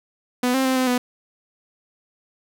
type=tone with pitch steps; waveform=sawtooth; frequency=248.5 / 264.5 / 260.6 / 257.2 / 247.8 Hz; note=B3 / C4 / C4 / C4 / B3; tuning=+11 / +19 / -7 / -30 / +6 cents; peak=-14 dBFS; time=0.43-0.98 s; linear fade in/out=5 ms; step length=110 ms; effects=none